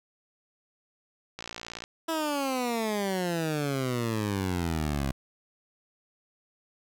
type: click train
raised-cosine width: 0.2 ms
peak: -20 dBFS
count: 27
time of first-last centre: 1.39-1.839 s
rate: 57.9 Hz
type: exponential sweep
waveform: 15% pulse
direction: down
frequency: 330.4 to 66 Hz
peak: -21 dBFS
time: 2.08-5.12 s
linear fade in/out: 10 ms
effects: none